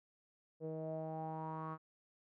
sawtooth tone with low-pass filter sweep, 158.6 Hz, D#3, 33 cents sharp, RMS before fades -43 dBFS, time 0.6-1.78 s, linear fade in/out 50 ms, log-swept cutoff 500 to 1200 Hz, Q 6.8, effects none

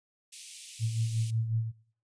white high-pass noise, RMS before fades -44 dBFS, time 0.32-1.31 s, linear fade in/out 10 ms, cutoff 2300 Hz, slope 48 dB/octave
sine tone with tremolo, 112.8 Hz, A2, 44 cents sharp, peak -25 dBFS, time 0.79-1.72 s, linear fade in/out 50 ms, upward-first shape sine, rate 5.5 Hz, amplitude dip 60%
effects noise-tail reverb RT60 0.5 s tail -20 dB re dry + resampled to 22050 Hz

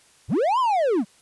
triangle linear two-way sweep, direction up then down, 67 to 1070 to 176.4 Hz, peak -16 dBFS, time 0.28-1.05 s, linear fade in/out 50 ms, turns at 0.59 s, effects white hiss -56 dBFS RMS until 1.21 s + resampled to 24000 Hz

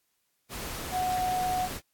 sine tone in noise, 735 Hz, F#5, 12 cents flat, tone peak -26 dBFS, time 0.91-1.69 s, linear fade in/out 50 ms, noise pink, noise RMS -37 dBFS, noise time 0.49-1.81 s, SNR +8 dB, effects white hiss -75 dBFS RMS until 1.93 s + AAC 64 kbps

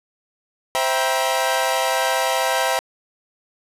sawtooth chord, C dominant seventh, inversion none, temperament equal with one note detuned, 523.3 / 659.3 / 784 / 954.7 Hz, C5 / E5 / G5 / Bb5, 0 / 0 / 0 / +41 cents, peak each -20 dBFS, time 0.75-2.79 s, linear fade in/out 0 ms, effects resampled to 32000 Hz + 8-bit

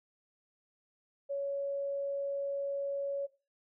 sine tone, 559 Hz, C#5, 14 cents sharp, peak -32 dBFS, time 1.29-3.27 s, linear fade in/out 20 ms, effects noise-tail reverb RT60 0.3 s tail -17 dB re dry

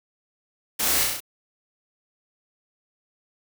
white noise with echo, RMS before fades -25 dBFS, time 0.79-1.04 s, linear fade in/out 10 ms, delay 33 ms, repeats 5, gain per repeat -2 dB, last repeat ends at 1.205 s, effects none

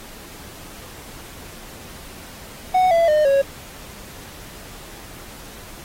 triangle tone with pitch steps, 740 / 670.8 / 608.1 / 551.2 Hz, F#5 / E5 / D#5 / C#5, 0 / +30 / -40 / -10 cents, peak -11 dBFS, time 2.74-3.42 s, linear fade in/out 10 ms, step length 170 ms, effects pink hiss -40 dBFS RMS until 5.84 s + AAC 48 kbps

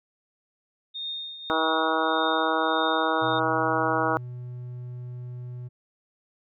sine tone with tremolo, 3673 Hz, A#7, 26 cents flat, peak -29 dBFS, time 0.94-3.4 s, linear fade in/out 20 ms, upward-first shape triangle, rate 1.7 Hz, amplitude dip 70%
harmonic tone, 160 Hz, D#3, 49 cents sharp, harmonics 2 / 3 / 4 / 5 / 6 / 7 / 8 / 9, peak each -30 / -30 / -30 / -30 / -30 / -30 / -30 / -30 dBFS, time 1.5-4.17 s, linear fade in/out 0 ms
triangle tone, 123.47 Hz, B2, in tune, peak -32 dBFS, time 3.21-5.69 s, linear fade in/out 20 ms
effects none

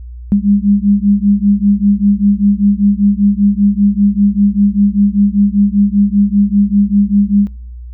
sine beating tone pair, 200 / 205.1 Hz, G3 / G#3, +35 / -21 cents, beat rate 5.1 Hz, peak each -11 dBFS, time 0.32-7.47 s, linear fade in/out 0 ms, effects noise-tail reverb RT60 0.5 s tail -23 dB re dry + added 60 Hz sine -26 dBFS peak until 7.93 s

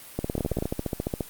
two click trains, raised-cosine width 2 ms, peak -13 / -13 dBFS, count 13 / 9, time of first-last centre 0.38-1.208 / 0.19-0.625 s, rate 14.5 / 18.4 Hz, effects white hiss -45 dBFS RMS until 1.29 s + Opus 32 kbps

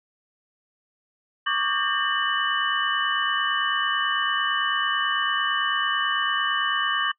sine tone cluster, 1122 / 1191 / 1596 / 1814 / 2974 Hz, C#6 / D6 / G6 / A#6 / F#7, +21 / +24 / +31 / -48 / +8 cents, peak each -28 dBFS, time 1.46-7.12 s, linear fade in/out 10 ms, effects noise-tail reverb RT60 0.1 s tail -25 dB re dry

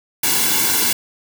white noise with comb filter, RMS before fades -17 dBFS, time 0.23-0.93 s, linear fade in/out 5 ms, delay 1.6 ms, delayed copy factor -0.85, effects none

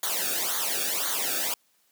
white noise with flanger, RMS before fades -28 dBFS, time 0.03-1.54 s, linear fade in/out 2 ms, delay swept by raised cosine 0.38 to 1 ms, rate 1.9 Hz, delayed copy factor -0.85, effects white hiss -67 dBFS RMS until 1.91 s + high-pass 150 Hz 12 dB/octave

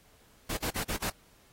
pink noise bursts, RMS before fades -33 dBFS, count 5, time 0.49-1.102 s, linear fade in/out 10 ms, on 84 ms, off 48 ms, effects pink hiss -62 dBFS RMS until 1.52 s + AAC 48 kbps

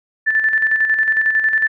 sine tone with tremolo, 1760 Hz, A6, in tune, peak -11 dBFS, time 0.26-1.68 s, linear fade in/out 20 ms, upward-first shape square, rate 11 Hz, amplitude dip 50%, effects none

